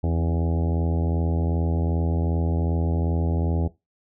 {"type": "harmonic tone with a mistuned harmonic", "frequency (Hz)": 82.6, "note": "E2", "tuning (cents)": 4, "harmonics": [1, 2, 3, 4, 5, 6, 7, 8, 9, 10], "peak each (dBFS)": [-22, -28, -32, -34, -36, -38, -39, -40, -41, -42], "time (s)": [0.03, 3.68], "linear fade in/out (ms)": 10, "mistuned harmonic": 3, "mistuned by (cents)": 57, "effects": ["noise-tail reverb RT60 0.2 s tail -17 dB re dry"]}